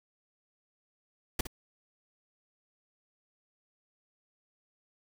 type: noise with echo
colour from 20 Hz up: pink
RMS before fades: -29 dBFS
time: 1.39-1.41 s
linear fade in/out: 5 ms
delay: 61 ms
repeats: 1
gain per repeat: -11 dB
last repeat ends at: 1.471 s
effects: none